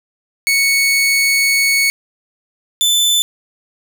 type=tone pair in turn; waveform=sawtooth; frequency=2217 / 3519 Hz; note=C#7 / A7; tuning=0 / 0 cents; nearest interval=minor sixth; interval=800 cents; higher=second; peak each=-8 dBFS; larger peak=neither; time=0.47-1.9 / 2.81-3.22 s; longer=first; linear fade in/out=0 ms; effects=none